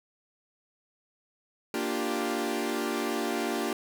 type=chord; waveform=sawtooth; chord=G minor seventh; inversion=first; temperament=equal; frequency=233.1 / 293.7 / 349.2 / 392 Hz; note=Bb3 / D4 / F4 / G4; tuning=0 / 0 / 0 / 0 cents; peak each=-30 dBFS; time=1.74-3.73 s; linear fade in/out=2 ms; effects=none